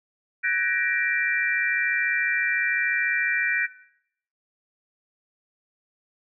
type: tone cluster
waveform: sine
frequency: 1499 / 1640 / 1800 / 1894 / 2354 Hz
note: F#6 / G#6 / A6 / A#6 / D7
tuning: +22 / -22 / +39 / +27 / +3 cents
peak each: -26 / -32 / -35 / -26 / -27 dBFS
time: 0.43-3.67 s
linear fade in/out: 20 ms
effects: noise-tail reverb RT60 0.7 s tail -17 dB re dry